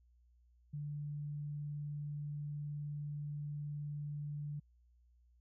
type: tone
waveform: sine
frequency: 146.83 Hz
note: D3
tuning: in tune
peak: -39 dBFS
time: 0.73-4.6 s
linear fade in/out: 10 ms
effects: added 60 Hz sine -65 dBFS peak until 5.4 s